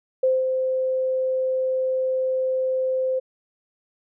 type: tone with ADSR envelope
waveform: sine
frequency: 519 Hz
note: C5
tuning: 14 cents flat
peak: -15 dBFS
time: 0.23-3.2 s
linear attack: 6 ms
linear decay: 200 ms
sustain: -5 dB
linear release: 17 ms
effects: none